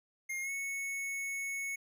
square tone with pitch glide, 2129 to 2207 Hz, C7 to C#7, +30 to -8 cents, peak -36 dBFS, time 0.29-1.76 s, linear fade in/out 10 ms, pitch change +62 cents, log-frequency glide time 0.41-0.51 s, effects none

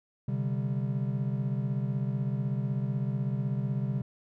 triangle chord, C suspended second, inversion none, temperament equal, 130.81 / 146.83 / 196 Hz, C3 / D3 / G3, 0 / 0 / 0 cents, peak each -28 / -32 / -32 dBFS, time 0.28-4.02 s, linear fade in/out 5 ms, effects none

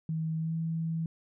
sine tone with pitch glide, 160 to 163.17 Hz, D#3 to E3, +49 to -17 cents, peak -29 dBFS, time 0.09-1.06 s, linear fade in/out 2 ms, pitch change +34 cents, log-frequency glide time 0.38-0.54 s, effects none

